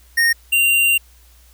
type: tone pair in turn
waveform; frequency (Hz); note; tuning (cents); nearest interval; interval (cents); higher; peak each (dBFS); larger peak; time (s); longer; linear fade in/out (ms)
square; 1851 / 2773; A#6 / F7; -13 / -13; perfect fifth; 700; second; -13; neither; 0.17-0.33 / 0.52-0.98; second; 10
effects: added 60 Hz sine -47 dBFS peak until 1.53 s + white hiss -53 dBFS RMS until 1.53 s